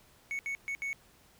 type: tone bursts at uneven times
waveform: triangle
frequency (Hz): 2217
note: C#7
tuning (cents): 0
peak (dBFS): -31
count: 4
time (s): 0.31-0.39 / 0.46-0.55 / 0.68-0.75 / 0.82-0.93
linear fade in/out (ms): 0
effects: pink hiss -62 dBFS RMS until 1.39 s